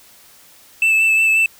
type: tone with vibrato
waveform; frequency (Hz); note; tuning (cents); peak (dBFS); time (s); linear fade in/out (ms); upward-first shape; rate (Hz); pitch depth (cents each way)
triangle; 2637; E7; 0; -10; 0.82-1.46; 2; sine; 5.6; 18
effects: white hiss -47 dBFS RMS until 1.59 s